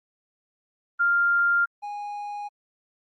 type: tone pair in turn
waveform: sine / triangle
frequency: 1396.9 / 823.9 Hz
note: F6 / G#5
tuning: 0 / -14 cents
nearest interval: major sixth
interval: 914 cents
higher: first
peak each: -18 / -29 dBFS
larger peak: first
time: 0.99-1.66 / 1.82-2.49 s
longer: neither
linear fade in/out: 20 ms
effects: Opus 24 kbps